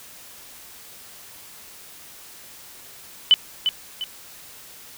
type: tone with echo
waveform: sine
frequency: 3001 Hz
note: F#7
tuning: 24 cents sharp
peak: -9 dBFS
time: 3.31-3.34 s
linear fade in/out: 0 ms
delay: 350 ms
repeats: 2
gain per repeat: -8 dB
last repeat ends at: 4.04 s
effects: white hiss -44 dBFS RMS until 4.97 s